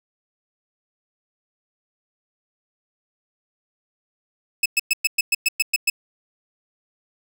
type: tone bursts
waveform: sawtooth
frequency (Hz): 2600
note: E7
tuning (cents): -24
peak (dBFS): -12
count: 10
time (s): 4.63-5.9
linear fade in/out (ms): 5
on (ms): 28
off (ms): 110
effects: none